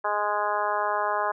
harmonic tone, 207.7 Hz, G#3, in tune, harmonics 2 / 3 / 4 / 5 / 6 / 7 / 8, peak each -35 / -30 / -29 / -28 / -32 / -35 / -35 dBFS, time 0.04-1.32 s, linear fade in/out 10 ms, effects none

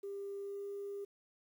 sine tone with pitch glide, 398.7 to 401.9 Hz, G4 to G4, +29 to +43 cents, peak -39 dBFS, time 0.03-1.05 s, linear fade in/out 10 ms, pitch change +14 cents, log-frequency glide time 0.41-0.65 s, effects tanh soft clip ceiling -36 dBFS + 11-bit

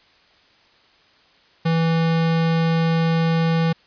square tone, 164.3 Hz, E3, 5 cents flat, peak -17 dBFS, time 1.65-3.73 s, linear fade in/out 10 ms, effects white hiss -55 dBFS RMS until 3.86 s + resampled to 11025 Hz

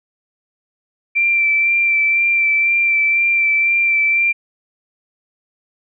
sine tone with vibrato, 2349 Hz, D7, in tune, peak -12 dBFS, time 1.15-4.33 s, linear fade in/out 20 ms, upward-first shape sine, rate 2 Hz, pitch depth 20 cents each way, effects none

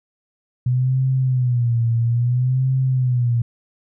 sine tone with vibrato, 123.47 Hz, B2, in tune, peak -15 dBFS, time 0.66-3.42 s, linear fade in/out 5 ms, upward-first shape sine, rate 0.6 Hz, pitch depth 110 cents each way, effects none

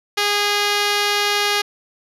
5% pulse tone, 410.9 Hz, G#4, 18 cents flat, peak -5 dBFS, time 0.17-1.62 s, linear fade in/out 10 ms, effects low-pass 10000 Hz 12 dB/octave

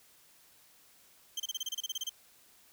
30% pulse tone bursts, 3136 Hz, G7, in tune, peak -30 dBFS, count 13, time 1.37-2.095 s, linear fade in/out 5 ms, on 29 ms, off 29 ms, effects white hiss -62 dBFS RMS until 2.72 s

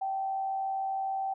sine tone with frequency modulation, 774 Hz, G5, 22 cents flat, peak -29 dBFS, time 0.01-1.34 s, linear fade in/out 10 ms, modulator 86.8 Hz, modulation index 0.27, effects none

